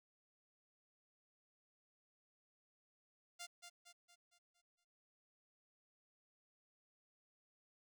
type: tone with echo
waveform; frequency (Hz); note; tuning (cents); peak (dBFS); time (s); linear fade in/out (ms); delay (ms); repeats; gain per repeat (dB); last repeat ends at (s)
5% pulse; 698.5; F5; 0; -36; 3.39-3.47; 20; 230; 6; -6; 4.85
effects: none